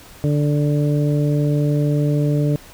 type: harmonic tone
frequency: 146.83 Hz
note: D3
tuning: in tune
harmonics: 1 / 2 / 3 / 4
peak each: -16 / -22 / -26 / -28 dBFS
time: 0.24-2.56 s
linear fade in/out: 0 ms
effects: pink hiss -43 dBFS RMS until 2.73 s